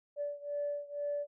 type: beating tone pair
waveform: sine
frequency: 579 / 581.1 Hz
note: D5 / D5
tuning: -25 / -18 cents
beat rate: 2.1 Hz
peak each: -36 / -38 dBFS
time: 0.16-1.27 s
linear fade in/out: 50 ms
effects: tanh soft clip ceiling -27 dBFS